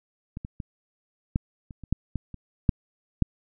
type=clicks; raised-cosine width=5 ms; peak=-22 / -22 / -21 / -10 / -29 / -28 / -10 / -16 / -26 / -6 / -7 dBFS; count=11; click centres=0.371 / 0.449 / 0.602 / 1.359 / 1.708 / 1.837 / 1.926 / 2.157 / 2.343 / 2.692 / 3.223 s; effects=none